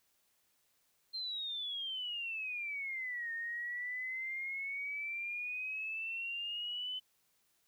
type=exponential two-way sweep; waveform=sine; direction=down then up; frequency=4186 to 1831 to 3040 Hz; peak=-37 dBFS; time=1.13-7 s; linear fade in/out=20 ms; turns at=3.32 s; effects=white hiss -75 dBFS RMS until 7.67 s